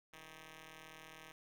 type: ring-modulated tone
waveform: 5% pulse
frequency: 155.56 Hz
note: D#3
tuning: in tune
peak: -39 dBFS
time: 0.13-1.32 s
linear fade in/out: 2 ms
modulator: 1420 Hz
effects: none